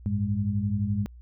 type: tone cluster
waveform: sine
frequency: 97.4 / 109.1 / 204.1 Hz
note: G2 / A2 / G#3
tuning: -11 / -14 / -30 cents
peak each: -28 / -29 / -28 dBFS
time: 0.06-1.06 s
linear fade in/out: 0 ms
effects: added 60 Hz sine -44 dBFS peak until 1.21 s